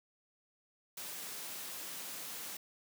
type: high-pass noise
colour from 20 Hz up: white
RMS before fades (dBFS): -44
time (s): 0.97-2.57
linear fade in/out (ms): 5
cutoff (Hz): 130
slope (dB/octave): 24
effects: none